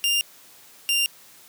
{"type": "tone pair in turn", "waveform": "sawtooth", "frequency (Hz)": [2798, 2787], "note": ["F7", "F7"], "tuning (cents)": [3, -4], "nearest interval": "unison", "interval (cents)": 7, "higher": "first", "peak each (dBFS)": -16, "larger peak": "neither", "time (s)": [[0.04, 0.21], [0.89, 1.06]], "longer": "neither", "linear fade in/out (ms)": 0, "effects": ["white hiss -50 dBFS RMS until 1.48 s", "high-pass 100 Hz 12 dB/octave"]}